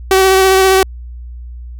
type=tone with vibrato; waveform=sawtooth; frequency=381 Hz; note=G4; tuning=49 cents flat; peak=-3 dBFS; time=0.11-0.83 s; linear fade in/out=2 ms; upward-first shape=triangle; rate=15 Hz; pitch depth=20 cents each way; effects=added 60 Hz sine -26 dBFS peak until 1.79 s